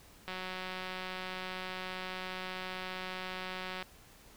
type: click train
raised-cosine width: 0.3 ms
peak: -24 dBFS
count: 657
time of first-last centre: 0.28-3.826 s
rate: 185 Hz
effects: pink hiss -58 dBFS RMS until 4.36 s